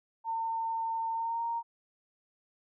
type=tone with pitch glide; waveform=sine; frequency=906 to 928.8 Hz; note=A#5 to A#5; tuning=-50 to -7 cents; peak=-30 dBFS; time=0.24-1.63 s; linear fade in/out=50 ms; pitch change=+43 cents; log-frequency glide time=1.12-1.44 s; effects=none